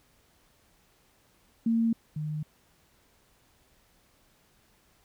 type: tone pair in turn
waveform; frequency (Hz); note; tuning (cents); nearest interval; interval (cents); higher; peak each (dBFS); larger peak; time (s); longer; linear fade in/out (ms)
sine; 228.4 / 152.44; A#3 / D#3; -35 / -35; perfect fifth; 700; first; -22 / -30; first; 1.66-1.93 / 2.16-2.43; neither; 5
effects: pink hiss -65 dBFS RMS until 5.04 s